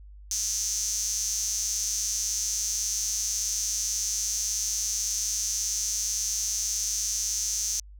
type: tone with high-pass filter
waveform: sawtooth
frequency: 218.2 Hz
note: A3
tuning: 14 cents flat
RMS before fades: -29 dBFS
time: 0.31-7.8 s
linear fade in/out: 2 ms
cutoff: 6100 Hz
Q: 8.6
effects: added 50 Hz sine -44 dBFS peak until 7.99 s